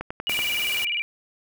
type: click train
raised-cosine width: 0.5 ms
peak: -15 dBFS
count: 5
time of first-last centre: 0.01-0.391 s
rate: 10.5 Hz
type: tone with vibrato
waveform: sine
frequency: 2611 Hz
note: E7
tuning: 17 cents flat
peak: -23 dBFS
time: 0.27-1.02 s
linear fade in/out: 0 ms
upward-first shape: square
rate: 20 Hz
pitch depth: 180 cents each way
type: noise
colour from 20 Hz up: white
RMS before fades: -33 dBFS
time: 0.29-0.85 s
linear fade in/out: 5 ms
effects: none